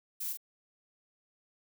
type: noise with echo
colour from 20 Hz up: violet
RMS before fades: -37 dBFS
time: 0.2-0.33 s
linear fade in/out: 10 ms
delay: 43 ms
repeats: 1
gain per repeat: -4 dB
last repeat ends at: 0.373 s
effects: none